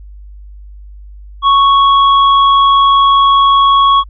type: tone with hard clipping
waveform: triangle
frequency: 1108.7 Hz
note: C#6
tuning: in tune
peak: -7 dBFS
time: 1.42-4.04 s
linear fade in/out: 50 ms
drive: 14 dB
effects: added 50 Hz sine -30 dBFS peak until 4.09 s + resampled to 11025 Hz